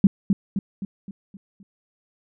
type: tone with echo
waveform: sine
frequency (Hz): 196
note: G3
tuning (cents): 0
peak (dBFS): -8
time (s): 0.04-0.07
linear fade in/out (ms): 2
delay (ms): 260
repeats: 6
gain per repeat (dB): -6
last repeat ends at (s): 1.63
effects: none